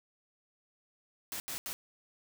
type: noise bursts at uneven times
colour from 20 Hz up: white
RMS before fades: -39 dBFS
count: 3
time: 1.32-1.4 / 1.48-1.58 / 1.66-1.73 s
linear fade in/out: 0 ms
effects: none